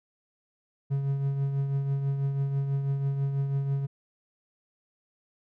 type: tone with tremolo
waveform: triangle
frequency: 138.4 Hz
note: C#3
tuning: 2 cents flat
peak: -21 dBFS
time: 0.9-3.87 s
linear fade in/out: 20 ms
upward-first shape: triangle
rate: 6.1 Hz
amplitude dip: 50%
effects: none